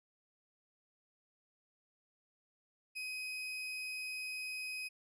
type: tone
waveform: 35% pulse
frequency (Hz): 2517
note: D#7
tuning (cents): +19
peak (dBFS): -38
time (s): 2.95-4.89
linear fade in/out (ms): 20
effects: low-pass 12000 Hz 12 dB/octave